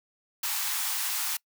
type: high-pass noise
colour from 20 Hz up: white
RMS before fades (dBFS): -30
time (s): 0.43-1.37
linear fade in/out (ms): 5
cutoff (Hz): 760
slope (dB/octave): 96
effects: noise-tail reverb RT60 0.1 s tail -25 dB re dry